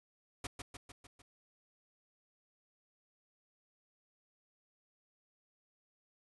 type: noise with echo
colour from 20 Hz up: pink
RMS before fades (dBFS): -40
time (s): 0.44-0.47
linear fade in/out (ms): 5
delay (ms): 150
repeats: 5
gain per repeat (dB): -4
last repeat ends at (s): 1.22
effects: resampled to 24000 Hz